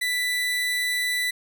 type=tone; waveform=30% pulse; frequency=1981 Hz; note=B6; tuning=5 cents sharp; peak=-20 dBFS; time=0.01-1.31 s; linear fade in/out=10 ms; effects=none